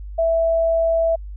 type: tone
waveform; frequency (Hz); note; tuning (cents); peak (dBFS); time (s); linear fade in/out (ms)
sine; 659.3; E5; 0; -15; 0.18-1.16; 10
effects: added 50 Hz sine -30 dBFS peak until 1.36 s